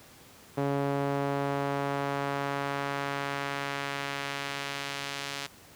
sawtooth tone with band-pass filter sweep, 140.3 Hz, C#3, 21 cents sharp, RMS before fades -32 dBFS, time 0.57-5.47 s, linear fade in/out 10 ms, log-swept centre 490 to 3900 Hz, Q 0.78, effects pink hiss -53 dBFS RMS until 5.75 s + high-pass 80 Hz 12 dB/octave

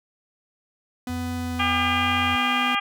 45% pulse tone, 249.2 Hz, B3, 16 cents sharp, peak -28 dBFS, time 1.07-2.75 s, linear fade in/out 2 ms
sine tone with vibrato, 86.8 Hz, F2, 10 cents flat, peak -30 dBFS, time 1.09-2.36 s, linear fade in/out 10 ms, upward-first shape sine, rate 1.2 Hz, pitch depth 51 cents each way
harmonic tone, 402.1 Hz, G4, 44 cents sharp, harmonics 2 / 3 / 4 / 5 / 6 / 7 / 8, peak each -28 / -25 / -31 / -30 / -27 / -31 / -30 dBFS, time 1.59-2.8 s, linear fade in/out 10 ms
effects none

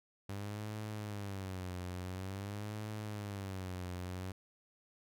sawtooth tone with vibrato, 98.2 Hz, G2, 4 cents sharp, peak -36 dBFS, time 0.29-4.32 s, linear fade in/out 5 ms, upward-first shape sine, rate 0.48 Hz, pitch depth 150 cents each way, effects none

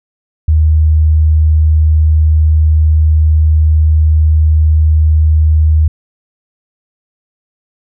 sine tone, 77.78 Hz, D#2, in tune, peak -5 dBFS, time 0.48-5.88 s, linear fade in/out 5 ms, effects none

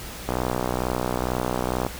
click train, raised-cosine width 1 ms, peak -10 dBFS, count 99, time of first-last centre 0.29-1.866 s, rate 62.2 Hz, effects added 60 Hz sine -43 dBFS peak until 1.99 s + pink hiss -37 dBFS RMS until 1.99 s

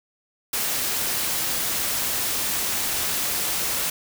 white noise, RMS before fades -25 dBFS, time 0.53-3.9 s, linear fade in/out 5 ms, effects none

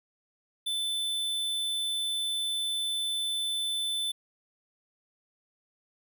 square tone, 3520 Hz, A7, in tune, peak -29 dBFS, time 0.66-4.12 s, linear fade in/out 10 ms, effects none

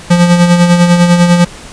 square tone with tremolo, 174.61 Hz, F3, in tune, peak -3 dBFS, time 0.1-1.45 s, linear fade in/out 10 ms, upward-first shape sine, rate 10 Hz, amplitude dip 50%, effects pink hiss -31 dBFS RMS until 1.72 s + resampled to 22050 Hz

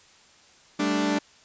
sawtooth chord, G suspended second, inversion none, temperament equal, 196 / 220 / 293.7 Hz, G3 / A3 / D4, 0 / 0 / 0 cents, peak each -25 / -26 / -20 dBFS, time 0.79-1.19 s, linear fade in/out 10 ms, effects white hiss -55 dBFS RMS until 1.44 s + resampled to 16000 Hz

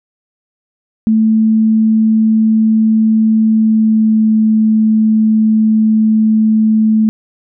sine tone with pitch glide, 220 to 218.2 Hz, A3 to A3, 0 to -14 cents, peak -7 dBFS, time 1.07-7.09 s, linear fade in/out 0 ms, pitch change -14 cents, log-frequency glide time 3.46-4.34 s, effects none

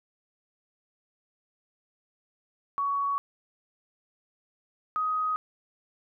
sine tone pair in turn, 1122 / 1255 Hz, C#6 / D#6, +21 / +15 cents, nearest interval major second, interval 194 cents, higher second, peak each -25 dBFS, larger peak neither, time 2.78-3.18 / 4.96-5.36 s, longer neither, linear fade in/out 0 ms, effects none

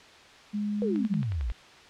sine tone, 207.7 Hz, G#3, in tune, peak -27 dBFS, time 0.53-1.23 s, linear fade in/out 20 ms
sine exponential sweep, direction down, 503 to 49.59 Hz, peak -27 dBFS, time 0.82-1.52 s, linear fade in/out 0 ms
click train, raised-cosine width 0.3 ms, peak -27 dBFS, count 7, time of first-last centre 0.96-1.501 s, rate 11.1 Hz
effects white hiss -51 dBFS RMS until 1.89 s + low-pass 4000 Hz 12 dB/octave

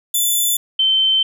5% pulse / sine tone pair in turn, 3504 / 3093 Hz, A7 / G7, -8 / -24 cents, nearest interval major second, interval 216 cents, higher first, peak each -7 / -12 dBFS, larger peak first, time 0.14-0.57 / 0.79-1.23 s, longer second, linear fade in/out 5 ms, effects none

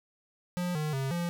square tone with pitch steps, 177.8 / 152.9 / 134.7 / 172.6 Hz, F3 / D#3 / C#3 / F3, +31 / -30 / -49 / -20 cents, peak -30 dBFS, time 0.57-1.29 s, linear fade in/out 0 ms, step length 180 ms, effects none

